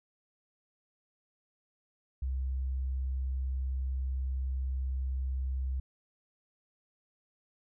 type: tone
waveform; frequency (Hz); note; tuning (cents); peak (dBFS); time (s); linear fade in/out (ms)
sine; 65.41; C2; 0; -30; 2.22-5.8; 5
effects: none